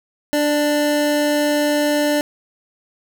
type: tone pair together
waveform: square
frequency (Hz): 293.7 / 592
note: D4 / D5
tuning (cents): 0 / +14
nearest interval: octave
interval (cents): 1214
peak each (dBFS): -19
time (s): 0.33-2.21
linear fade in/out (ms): 0
effects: none